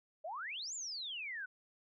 sine exponential two-way sweep, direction up then down, 587 to 7459 to 1460 Hz, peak -40 dBFS, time 0.24-1.46 s, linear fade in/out 10 ms, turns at 0.74 s, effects none

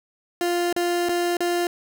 30% pulse tone with dropouts, 349.2 Hz, F4, in tune, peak -18 dBFS, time 0.41-1.67 s, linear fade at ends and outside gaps 1 ms, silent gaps 0.727-0.763 / 1.087-1.092 / 1.369-1.405 s, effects none

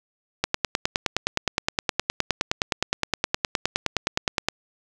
click train, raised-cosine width 0.2 ms, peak -3 dBFS, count 40, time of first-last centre 0.44-4.486 s, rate 9.64 Hz, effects none

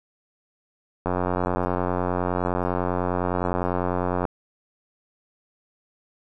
click train, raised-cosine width 1 ms, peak -10 dBFS, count 288, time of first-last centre 1.06-4.252 s, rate 89.9 Hz, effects none

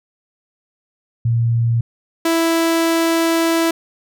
sine / sawtooth tone pair in turn, 116.54 / 330.3 Hz, A#2 / E4, 0 / +4 cents, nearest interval octave + tritone, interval 1804 cents, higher second, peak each -13 / -10 dBFS, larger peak second, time 1.25-1.81 / 2.25-3.71 s, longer second, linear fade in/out 5 ms, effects none

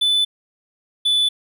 triangle tone pair in turn, 3499 / 3480 Hz, A7 / A7, -10 / -20 cents, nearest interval unison, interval 10 cents, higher first, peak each -13 dBFS, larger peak neither, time 0.01-0.25 / 1.05-1.29 s, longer neither, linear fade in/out 10 ms, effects none

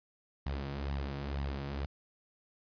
sawtooth tone with flanger, 69.6 Hz, C#2, 8 cents sharp, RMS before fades -37 dBFS, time 0.46-1.86 s, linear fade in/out 5 ms, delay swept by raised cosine 1 to 6.5 ms, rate 2.1 Hz, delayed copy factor +0.6, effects resampled to 11025 Hz + 11-bit

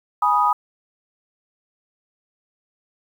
sine chord, G# minor, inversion none, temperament equal with one note detuned, 830.6 / 977.5 / 1244.5 Hz, G#5 / B5 / D#6, 0 / -18 / 0 cents, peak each -21 / -19 / -18 dBFS, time 0.22-0.53 s, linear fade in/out 5 ms, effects 8-bit

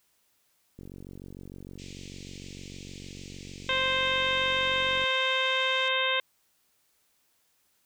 click train, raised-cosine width 3 ms, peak -31 dBFS, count 199, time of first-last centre 0.79-5.039 s, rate 46.6 Hz
pink band-pass noise, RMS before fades -50 dBFS, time 1.78-5.89 s, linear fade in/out 10 ms, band 2200 to 7700 Hz, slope 48 dB/octave
harmonic tone, 523.3 Hz, C5, in tune, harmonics 1 / 2 / 3 / 4 / 5 / 6 / 7, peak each -32 / -32 / -32 / -32 / -32 / -32 / -32 dBFS, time 3.69-6.2 s, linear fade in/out 2 ms
effects white hiss -70 dBFS RMS until 7.85 s

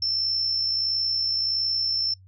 sine tone with amplitude modulation, 5350 Hz, E8, 25 cents sharp, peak -20 dBFS, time 0.02-2.14 s, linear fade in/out 5 ms, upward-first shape sine, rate 61.5 Hz, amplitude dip 35%, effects noise-tail reverb RT60 0.1 s tail -25 dB re dry + added 94 Hz sine -48 dBFS peak until 2.27 s

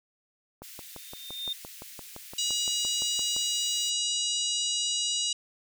white high-pass noise, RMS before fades -46 dBFS, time 0.62-3.91 s, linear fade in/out 20 ms, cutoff 1900 Hz, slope 24 dB/octave
click train, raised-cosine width 1 ms, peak -28 dBFS, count 17, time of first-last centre 0.62-3.364 s, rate 5.83 Hz
sine tone with exponential growth, 3639 Hz, A#7, 42 cents flat, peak -28 dBFS, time 0.74-1.53 s, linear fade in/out 5 ms, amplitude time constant 170 ms
harmonic tone, 964 Hz, B5, 42 cents flat, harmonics 3 / 4 / 5 / 6 / 7 / 8 / 9, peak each -31 / -32 / -36 / -36 / -36 / -36 / -41 dBFS, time 2.38-5.33 s, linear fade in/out 5 ms
effects none

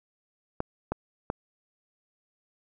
clicks, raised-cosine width 1 ms, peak -14 dBFS, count 3, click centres 0.604 / 0.92 / 1.301 s, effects none

